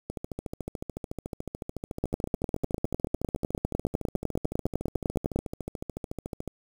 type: two click trains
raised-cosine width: 2 ms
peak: -12 / -20 dBFS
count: 34 / 89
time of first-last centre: 2.04-5.36 / 0.1-6.477 s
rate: 9.94 / 13.8 Hz
effects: 7-bit